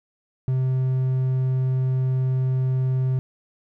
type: tone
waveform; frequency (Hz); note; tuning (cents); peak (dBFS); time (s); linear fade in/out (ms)
triangle; 129.9; C3; -12; -17; 0.48-3.19; 0
effects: none